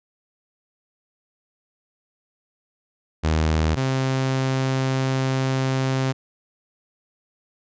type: tone pair in turn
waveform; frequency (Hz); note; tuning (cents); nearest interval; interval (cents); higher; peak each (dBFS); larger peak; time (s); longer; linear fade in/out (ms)
sawtooth; 78.8 / 132.28; D#2 / C3; +23 / +19; major sixth; 896; second; -14 / -16; first; 3.23-3.76 / 3.76-6.13; second; 20
effects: resampled to 16000 Hz